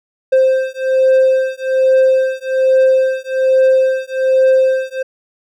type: beating tone pair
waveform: triangle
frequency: 523.3 / 524.5 Hz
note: C5 / C5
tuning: 0 / +4 cents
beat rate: 1.2 Hz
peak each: -11 dBFS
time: 0.32-5.03 s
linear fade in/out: 10 ms
effects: none